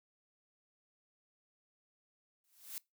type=noise with exponential growth; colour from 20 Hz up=blue; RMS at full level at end=-40 dBFS; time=2.44-2.78 s; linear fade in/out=1 ms; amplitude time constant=72 ms; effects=noise-tail reverb RT60 0.2 s tail -23 dB re dry